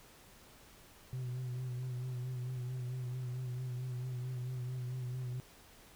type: tone with vibrato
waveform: sine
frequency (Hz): 125.9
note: B2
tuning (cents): +34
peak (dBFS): -34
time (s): 1.13-5.4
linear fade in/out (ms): 0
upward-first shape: sine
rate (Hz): 4.5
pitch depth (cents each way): 37
effects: tanh soft clip ceiling -36 dBFS + pink hiss -59 dBFS RMS until 5.95 s